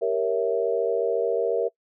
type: chord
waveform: sine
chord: G diminished seventh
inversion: none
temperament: equal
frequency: 392 / 466.2 / 554.4 / 659.3 Hz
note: G4 / Bb4 / Db5 / Fb5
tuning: 0 / 0 / 0 / 0 cents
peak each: -29 / -23 / -29 / -28 dBFS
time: 0.01-1.69 s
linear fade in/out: 20 ms
effects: noise-tail reverb RT60 0.1 s tail -23 dB re dry